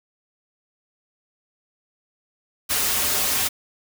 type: noise with comb filter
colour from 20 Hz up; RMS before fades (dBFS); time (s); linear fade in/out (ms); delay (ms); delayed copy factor
white; -22; 2.69-3.49; 20; 6; -0.7
effects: none